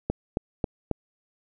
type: click train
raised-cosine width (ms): 2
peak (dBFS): -11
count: 4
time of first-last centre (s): 0.1-0.913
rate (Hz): 3.69
effects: none